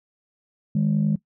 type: tone pair together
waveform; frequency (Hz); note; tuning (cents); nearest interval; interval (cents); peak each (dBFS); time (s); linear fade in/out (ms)
sine; 155.82 / 206.3; D#3 / G#3; +3 / -11; perfect fourth; 486; -20; 0.75-1.16; 5
effects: noise-tail reverb RT60 0.1 s tail -19 dB re dry + tanh soft clip ceiling -13 dBFS